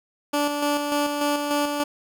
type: tone with tremolo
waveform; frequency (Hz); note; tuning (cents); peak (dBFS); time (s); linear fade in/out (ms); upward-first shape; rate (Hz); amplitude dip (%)
15% pulse; 291; D4; -16; -14; 0.33-1.84; 10; square; 3.4; 40
effects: none